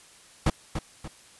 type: noise with echo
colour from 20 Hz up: brown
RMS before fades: -21 dBFS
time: 0.46-0.5 s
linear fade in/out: 5 ms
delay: 290 ms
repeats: 2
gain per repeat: -8 dB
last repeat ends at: 1.08 s
effects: white hiss -53 dBFS RMS until 1.39 s + resampled to 24000 Hz